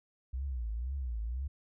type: tone with vibrato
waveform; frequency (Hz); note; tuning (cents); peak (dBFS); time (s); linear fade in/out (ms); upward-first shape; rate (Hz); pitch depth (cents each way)
sine; 61.2; B1; -15; -33; 0.33-1.48; 10; triangle; 2; 250
effects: none